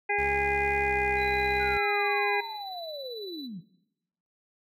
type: harmonic tone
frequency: 408.9 Hz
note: G#4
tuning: 27 cents flat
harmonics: 1 / 2 / 4 / 5 / 6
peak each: -32 / -29 / -34 / -29 / -31 dBFS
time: 0.09-2.41 s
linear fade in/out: 10 ms
type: tone with pitch glide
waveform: sawtooth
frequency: 69.3 to 65.41 Hz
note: C#2 to C2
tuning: 0 to 0 cents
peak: -33 dBFS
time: 0.18-1.78 s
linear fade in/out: 10 ms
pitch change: -100 cents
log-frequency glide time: 0.84-0.91 s
type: tone with tremolo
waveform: triangle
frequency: 3972 Hz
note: B7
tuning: 9 cents sharp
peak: -37 dBFS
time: 1.16-3.49 s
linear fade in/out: 50 ms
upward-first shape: triangle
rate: 18 Hz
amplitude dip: 60%
type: linear sweep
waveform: sine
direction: down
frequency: 1480 to 155.56 Hz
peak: -36 dBFS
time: 1.59-3.61 s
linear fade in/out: 20 ms
effects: noise-tail reverb RT60 0.9 s tail -19 dB re dry